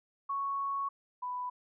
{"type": "tone pair in turn", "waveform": "sine", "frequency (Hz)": [1108.7, 992.5], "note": ["C#6", "B5"], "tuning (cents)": [0, 8], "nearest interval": "major second", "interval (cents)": 192, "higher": "first", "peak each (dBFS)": [-31, -34], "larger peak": "first", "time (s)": [[0.29, 0.89], [1.22, 1.5]], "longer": "first", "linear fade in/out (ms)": 10, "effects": []}